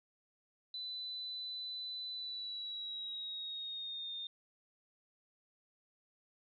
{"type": "tone with pitch glide", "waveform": "sine", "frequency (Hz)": [4000, 3647], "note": ["B7", "A#7"], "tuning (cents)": [21, -39], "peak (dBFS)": -40, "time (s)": [0.74, 4.27], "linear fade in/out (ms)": 2, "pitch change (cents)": -160, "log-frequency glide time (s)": [2.13, 4.14], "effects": []}